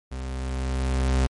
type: tone with level ramp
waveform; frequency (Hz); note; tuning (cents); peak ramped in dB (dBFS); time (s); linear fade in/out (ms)
40% pulse; 65.1; C2; -8; -30 to -17; 0.11-1.27; 10
effects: MP3 48 kbps